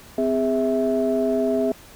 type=tone cluster; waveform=sine; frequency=256.3 / 410.8 / 653 Hz; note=C4 / G#4 / E5; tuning=-36 / -19 / -17 cents; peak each=-22 dBFS; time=0.18-1.72 s; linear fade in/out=2 ms; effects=tanh soft clip ceiling -11 dBFS + pink hiss -46 dBFS RMS until 1.95 s